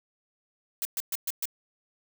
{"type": "noise bursts", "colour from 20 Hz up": "blue", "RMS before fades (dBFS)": -30, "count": 5, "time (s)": [0.82, 1.455], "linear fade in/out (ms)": 0, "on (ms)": 31, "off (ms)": 120, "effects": []}